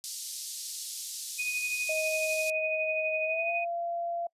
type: band-pass noise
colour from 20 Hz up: pink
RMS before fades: -39 dBFS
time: 0.04-2.5 s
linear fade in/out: 0 ms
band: 4400 to 12000 Hz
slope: 24 dB/octave
type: tone with tremolo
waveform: sine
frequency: 2489 Hz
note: D#7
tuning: in tune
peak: -28 dBFS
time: 1.38-3.65 s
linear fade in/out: 20 ms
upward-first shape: sine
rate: 12 Hz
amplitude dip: 45%
type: tone with pitch glide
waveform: sine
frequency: 629 to 685.9 Hz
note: D#5 to F5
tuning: +19 to -31 cents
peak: -30 dBFS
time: 1.89-4.27 s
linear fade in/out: 5 ms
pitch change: +150 cents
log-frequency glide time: 3.25-3.52 s
effects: noise-tail reverb RT60 0.1 s tail -25 dB re dry + resampled to 32000 Hz